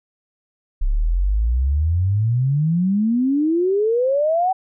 sine exponential sweep, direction up, 32.7 to 771 Hz, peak -15 dBFS, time 0.81-4.53 s, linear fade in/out 10 ms, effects none

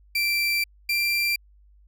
30% pulse tone pair in turn, 2349 / 2365 Hz, D7 / D7, 0 / +12 cents, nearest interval unison, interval 12 cents, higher second, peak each -19 dBFS, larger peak neither, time 0.15-0.64 / 0.89-1.36 s, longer first, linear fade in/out 5 ms, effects added 50 Hz sine -52 dBFS peak until 1.87 s

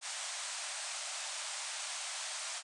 white band-pass noise, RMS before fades -41 dBFS, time 0.01-2.63 s, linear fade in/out 50 ms, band 580 to 9300 Hz, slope 96 dB/octave, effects none

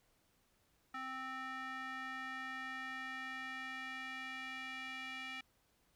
square tone with band-pass filter sweep, 261.6 Hz, C4, in tune, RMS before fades -45 dBFS, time 0.94-5.41 s, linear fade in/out 5 ms, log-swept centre 1500 to 2400 Hz, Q 2.8, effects pink hiss -75 dBFS RMS until 5.95 s

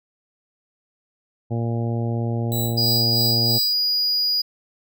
harmonic tone, 116.54 Hz, A#2, in tune, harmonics 1 / 2 / 3 / 4 / 5 / 6 / 7, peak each -22 / -28 / -32 / -34 / -36 / -38 / -39 dBFS, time 1.5-3.59 s, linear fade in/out 20 ms
5% pulse tone with tremolo, 3931 Hz, B7, 9 cents flat, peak -17 dBFS, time 2.52-3.73 s, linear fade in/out 0 ms, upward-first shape sine, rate 3.1 Hz, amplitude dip 80%
triangle tone, 4900 Hz, D#8, 27 cents flat, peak -17 dBFS, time 2.77-4.42 s, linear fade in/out 10 ms
effects none

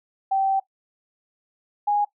sine tone pair in turn, 776 / 825.2 Hz, G5 / G#5, -18 / -11 cents, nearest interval minor second, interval 107 cents, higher second, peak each -18 dBFS, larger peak neither, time 0.31-0.6 / 1.87-2.05 s, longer first, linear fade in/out 10 ms, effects noise-tail reverb RT60 0.1 s tail -18 dB re dry

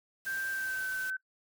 white noise, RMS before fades -46 dBFS, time 0.25-1.1 s, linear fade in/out 0 ms
sine tone with pitch glide, 1573 to 1530.9 Hz, G6 to G6, +6 to -41 cents, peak -32 dBFS, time 0.26-1.17 s, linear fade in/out 10 ms, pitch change -47 cents, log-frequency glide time 0.51-0.86 s
effects noise-tail reverb RT60 0.1 s tail -20 dB re dry

